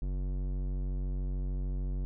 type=tone with low-pass filter; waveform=square; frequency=46.8 Hz; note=F#1; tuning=20 cents sharp; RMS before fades=-33 dBFS; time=0.02-2.05 s; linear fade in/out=0 ms; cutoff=310 Hz; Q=0.6; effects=none